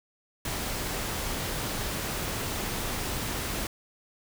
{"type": "noise", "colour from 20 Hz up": "pink", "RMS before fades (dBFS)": -32, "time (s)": [0.45, 3.67], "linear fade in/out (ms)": 2, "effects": []}